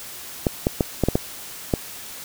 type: clicks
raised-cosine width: 2 ms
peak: -4 dBFS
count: 7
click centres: 0.468 / 0.669 / 0.808 / 1.037 / 1.086 / 1.155 / 1.738 s
effects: white hiss -37 dBFS RMS until 2.24 s